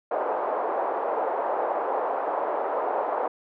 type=band-pass noise; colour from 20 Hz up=white; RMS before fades=-27 dBFS; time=0.11-3.28 s; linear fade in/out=5 ms; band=450 to 900 Hz; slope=24 dB/octave; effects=none